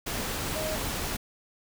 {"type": "tone in noise", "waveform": "sine", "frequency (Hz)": 625, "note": "D#5", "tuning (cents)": 8, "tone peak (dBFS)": -32, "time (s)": [0.55, 0.76], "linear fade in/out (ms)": 10, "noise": "pink", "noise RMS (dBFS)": -32, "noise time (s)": [0.06, 1.17], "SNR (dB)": -3, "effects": []}